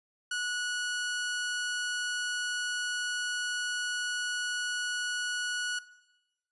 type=tone; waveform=sawtooth; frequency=1466 Hz; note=F#6; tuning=16 cents flat; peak=-27 dBFS; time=0.31-5.79 s; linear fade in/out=5 ms; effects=noise-tail reverb RT60 1.0 s tail -18 dB re dry + resampled to 24000 Hz